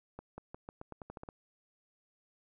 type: accelerating click train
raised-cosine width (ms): 1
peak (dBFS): -30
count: 11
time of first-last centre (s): 0.19-1.288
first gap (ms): 190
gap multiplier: 0.87
effects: none